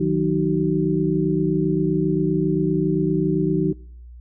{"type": "tone cluster", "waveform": "sine", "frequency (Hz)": [155.4, 183, 310.1, 380.1], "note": ["D#3", "F#3", "D#4", "F#4"], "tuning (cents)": [-2, -19, -6, 47], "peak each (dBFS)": -23, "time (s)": [0, 3.73], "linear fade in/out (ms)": 10, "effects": ["noise-tail reverb RT60 0.7 s tail -26 dB re dry", "added 60 Hz sine -38 dBFS peak until 4.2 s"]}